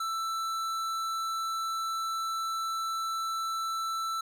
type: tone with tanh clipping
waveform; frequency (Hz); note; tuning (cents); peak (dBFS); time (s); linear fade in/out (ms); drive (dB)
sine; 1328; E6; +12; -32; 0-4.21; 5; 17
effects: none